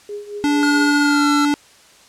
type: tone with tremolo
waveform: sine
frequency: 412 Hz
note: G#4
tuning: 14 cents flat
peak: -24 dBFS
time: 0.09-0.93 s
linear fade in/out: 2 ms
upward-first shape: triangle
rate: 4.5 Hz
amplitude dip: 80%
type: tone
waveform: square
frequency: 290.6 Hz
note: D4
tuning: 18 cents flat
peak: -15 dBFS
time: 0.44-1.54 s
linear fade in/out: 0 ms
type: tone with pitch glide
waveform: square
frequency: 1438 to 1349.5 Hz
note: F#6 to E6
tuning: -50 to +40 cents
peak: -19 dBFS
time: 0.63-1.45 s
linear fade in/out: 0 ms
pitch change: -110 cents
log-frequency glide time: 1-1.31 s
effects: white hiss -48 dBFS RMS until 2.08 s + low-pass 8000 Hz 12 dB/octave